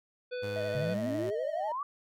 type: harmonic tone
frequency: 497 Hz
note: B4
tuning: 11 cents sharp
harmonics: 1 / 3 / 5 / 7 / 9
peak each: -34 / -44 / -48 / -51 / -53 dBFS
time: 0.31-0.95 s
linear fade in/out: 20 ms
type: tone with pitch glide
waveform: sawtooth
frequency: 104.5 to 109.82 Hz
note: G#2 to A2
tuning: +11 to -3 cents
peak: -34 dBFS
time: 0.42-1.31 s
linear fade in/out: 20 ms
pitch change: +86 cents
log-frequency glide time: 0.62-0.98 s
type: tone with vibrato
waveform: triangle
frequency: 622.3 Hz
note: D#5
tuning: in tune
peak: -32 dBFS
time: 0.56-1.72 s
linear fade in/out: 2 ms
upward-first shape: sine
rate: 12 Hz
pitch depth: 56 cents each way
type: exponential sweep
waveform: sine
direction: up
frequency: 130 to 1184 Hz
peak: -32 dBFS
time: 0.75-1.83 s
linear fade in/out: 2 ms
effects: none